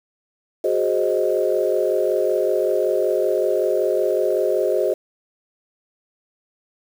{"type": "chord", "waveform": "sine", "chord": "Ab dominant seventh", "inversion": "third", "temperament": "equal with one note detuned", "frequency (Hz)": [370, 415.3, 526.3, 622.3], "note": ["Gb4", "Ab4", "C5", "Eb5"], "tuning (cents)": [0, 0, 10, 0], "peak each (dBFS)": -22, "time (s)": [0.64, 4.94], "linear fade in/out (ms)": 5, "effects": ["tanh soft clip ceiling -6 dBFS", "7-bit"]}